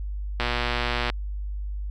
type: click train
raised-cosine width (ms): 0.3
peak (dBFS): -9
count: 85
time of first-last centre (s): 0.4-1.1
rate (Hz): 120
effects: added 50 Hz sine -28 dBFS peak until 1.9 s